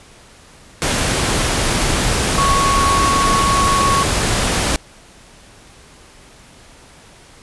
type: tone in noise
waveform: sine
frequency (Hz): 1108.7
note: C#6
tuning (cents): 0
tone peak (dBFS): -14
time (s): 2.38-4.03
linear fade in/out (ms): 0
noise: pink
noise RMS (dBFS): -17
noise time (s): 0.82-4.76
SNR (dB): 0
effects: pink hiss -44 dBFS RMS until 7.42 s + resampled to 24000 Hz